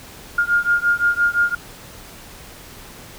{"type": "beating tone pair", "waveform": "sine", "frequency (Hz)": [1412, 1417.8], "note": ["F6", "F6"], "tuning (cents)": [19, 26], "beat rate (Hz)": 5.8, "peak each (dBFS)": -18, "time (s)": [0.38, 1.55], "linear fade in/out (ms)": 5, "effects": ["pink hiss -40 dBFS RMS until 3.18 s"]}